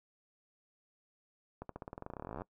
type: accelerating click train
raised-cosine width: 1 ms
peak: -28 dBFS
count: 26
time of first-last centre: 1.62-2.419 s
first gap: 73 ms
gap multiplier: 0.92
effects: noise-tail reverb RT60 0.1 s tail -21 dB re dry